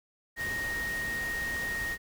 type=tone in noise; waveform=sine; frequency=1864.7 Hz; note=A#6; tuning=in tune; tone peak=-31 dBFS; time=0.36-1.98 s; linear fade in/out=50 ms; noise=pink; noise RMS=-40 dBFS; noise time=0.36-1.98 s; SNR=+6 dB; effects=none